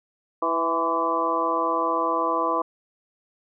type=harmonic tone with a mistuned harmonic; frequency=164.81 Hz; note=E3; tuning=in tune; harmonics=2 / 3 / 4 / 5 / 6 / 7; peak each=-30 / -29 / -29 / -35 / -25 / -26 dBFS; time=0.42-2.62 s; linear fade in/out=5 ms; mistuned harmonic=6; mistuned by=+43 cents; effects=none